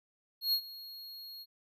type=tone with ADSR envelope; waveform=square; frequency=4295 Hz; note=C8; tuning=44 cents sharp; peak=-26 dBFS; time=0.41-1.46 s; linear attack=120 ms; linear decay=76 ms; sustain=-19 dB; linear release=43 ms; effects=none